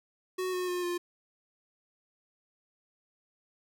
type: tone with pitch steps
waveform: square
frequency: 370 / 363.6 / 357.4 / 351.3 Hz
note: F#4 / F#4 / F4 / F4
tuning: 0 / -30 / +40 / +10 cents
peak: -31 dBFS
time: 0.38-0.98 s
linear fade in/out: 10 ms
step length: 150 ms
effects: none